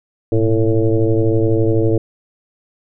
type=tone with frequency modulation; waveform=sine; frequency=220 Hz; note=A3; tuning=in tune; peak=-11 dBFS; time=0.32-1.98 s; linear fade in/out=2 ms; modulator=113 Hz; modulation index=2.5; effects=none